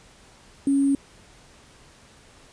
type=tone with sample-and-hold; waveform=sine; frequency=277.2 Hz; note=C#4; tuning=in tune; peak=-17 dBFS; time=0.67-0.95 s; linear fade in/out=2 ms; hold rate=8820 Hz; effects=pink hiss -52 dBFS RMS until 2.52 s + resampled to 22050 Hz